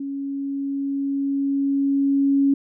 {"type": "tone with level ramp", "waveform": "sine", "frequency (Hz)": 277.2, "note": "C#4", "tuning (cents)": 0, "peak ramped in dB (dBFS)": [-26, -14], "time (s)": [0, 2.54], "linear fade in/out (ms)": 5, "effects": []}